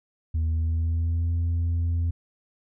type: tone with pitch glide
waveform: sine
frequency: 80.2 to 84.53 Hz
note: E2 to E2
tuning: -47 to +44 cents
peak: -19 dBFS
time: 0.34-2.11 s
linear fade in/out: 10 ms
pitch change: +91 cents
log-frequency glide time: 0.46-1.34 s
effects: tanh soft clip ceiling -21 dBFS